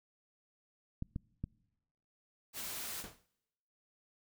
clicks, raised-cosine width 5 ms, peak -25 dBFS, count 3, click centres 1.024 / 1.161 / 1.44 s
white noise, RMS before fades -42 dBFS, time 2.53-3.05 s, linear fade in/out 50 ms
pink noise with exponential decay, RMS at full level -44 dBFS, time 3.04-3.26 s, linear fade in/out 0 ms, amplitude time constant 47 ms
effects noise-tail reverb RT60 1.0 s tail -26 dB re dry

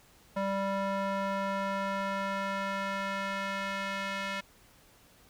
square tone with band-pass filter sweep, 196 Hz, G3, in tune, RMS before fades -33 dBFS, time 0.36-4.41 s, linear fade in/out 10 ms, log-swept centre 800 to 2100 Hz, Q 1.1, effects pink hiss -60 dBFS RMS until 5.29 s

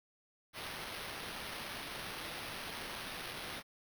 white noise with sample-and-hold, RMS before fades -44 dBFS, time 0.53-3.63 s, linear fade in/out 50 ms, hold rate 7350 Hz, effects none

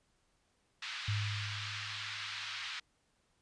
white band-pass noise, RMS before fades -42 dBFS, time 0.82-2.8 s, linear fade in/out 5 ms, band 1200 to 4200 Hz, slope 24 dB/octave
sine tone with exponential decay, 103.83 Hz, G#2, in tune, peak -30 dBFS, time 1.08-2.69 s, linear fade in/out 5 ms, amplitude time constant 350 ms
effects pink hiss -75 dBFS RMS until 3.41 s + resampled to 22050 Hz

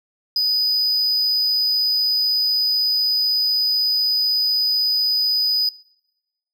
triangle tone, 4978 Hz, D#8, in tune, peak -15 dBFS, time 0.36-5.69 s, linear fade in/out 2 ms, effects noise-tail reverb RT60 1.0 s tail -24 dB re dry

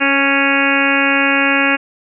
harmonic tone with a mistuned harmonic, 277.2 Hz, C#4, in tune, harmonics 1 / 2 / 3 / 4 / 5 / 6 / 7 / 8 / 9 / 10, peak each -18 / -22 / -24 / -24 / -21 / -18 / -23 / -20 / -19 / -21 dBFS, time 0-1.77 s, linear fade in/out 20 ms, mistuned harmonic 2, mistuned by -16 cents, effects none

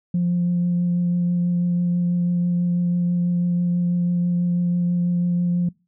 sine tone with vibrato, 175.4 Hz, F3, 8 cents sharp, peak -16 dBFS, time 0.14-5.69 s, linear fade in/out 5 ms, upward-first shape triangle, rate 6.1 Hz, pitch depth 12 cents each way, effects noise-tail reverb RT60 0.3 s tail -25 dB re dry + tanh soft clip ceiling -14 dBFS

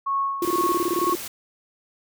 sine tone with tremolo, 1100 Hz, C#6, 14 cents flat, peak -20 dBFS, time 0.06-1.14 s, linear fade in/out 10 ms, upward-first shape sine, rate 2.1 Hz, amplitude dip 60%
white noise, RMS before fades -34 dBFS, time 0.42-1.28 s, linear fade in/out 5 ms
sine tone bursts, 346.9 Hz, F4, 12 cents flat, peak -20 dBFS, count 14, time 0.42-1.153 s, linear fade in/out 2 ms, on 31 ms, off 23 ms
effects none

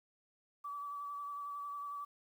sine tone with vibrato, 1150 Hz, D6, 37 cents flat, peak -40 dBFS, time 0.64-2.05 s, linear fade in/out 10 ms, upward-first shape triangle, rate 11 Hz, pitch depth 22 cents each way, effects 11-bit

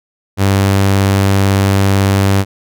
sawtooth tone, 98 Hz, G2, in tune, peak -5 dBFS, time 0.37-2.45 s, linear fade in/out 50 ms, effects none

